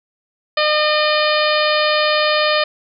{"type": "harmonic tone", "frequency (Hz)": 607, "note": "D#5", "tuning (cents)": -43, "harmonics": [1, 2, 3, 4, 5, 6, 7, 8], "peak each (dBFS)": [-17, -20, -22, -23, -24, -25, -25, -26], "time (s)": [0.57, 2.64], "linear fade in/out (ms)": 5, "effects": []}